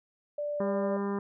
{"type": "tone", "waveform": "sine", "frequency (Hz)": 587.3, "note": "D5", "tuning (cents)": 0, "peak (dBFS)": -30, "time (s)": [0.38, 0.97], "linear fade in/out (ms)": 5}
{"type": "harmonic tone", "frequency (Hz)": 200, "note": "G3", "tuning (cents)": 35, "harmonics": [1, 2, 3, 4, 5, 6, 7, 8, 9], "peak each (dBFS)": [-31, -33, -46, -45, -40, -44, -51, -51, -53], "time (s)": [0.6, 1.19], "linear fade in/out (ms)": 2}
{"effects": []}